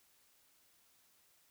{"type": "silence", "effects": ["white hiss -70 dBFS RMS until 1.5 s"]}